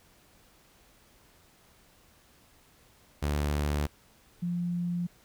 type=tone pair in turn; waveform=sawtooth / sine; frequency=73.42 / 174.62 Hz; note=D2 / F3; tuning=0 / 0 cents; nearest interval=octave + minor third; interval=1500 cents; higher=second; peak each=-23 / -28 dBFS; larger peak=first; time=3.22-3.87 / 4.42-5.07 s; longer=neither; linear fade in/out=10 ms; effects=pink hiss -61 dBFS RMS until 5.24 s